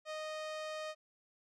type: tone with low-pass filter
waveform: sawtooth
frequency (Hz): 620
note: D#5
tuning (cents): -6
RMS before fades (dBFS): -42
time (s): 0.05-0.95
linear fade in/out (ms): 50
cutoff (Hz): 5900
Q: 0.8
effects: none